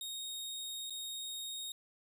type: tone with dropouts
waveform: sawtooth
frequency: 3729 Hz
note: A#7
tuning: in tune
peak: -37 dBFS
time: 0.01-1.72 s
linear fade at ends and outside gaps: 2 ms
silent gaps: 0.898-0.905 s
effects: none